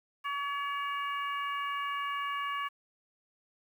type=harmonic tone; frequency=567 Hz; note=C#5; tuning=39 cents sharp; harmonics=2 / 3 / 4 / 5; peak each=-33 / -40 / -42 / -43 dBFS; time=0.24-2.69 s; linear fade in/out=20 ms; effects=10-bit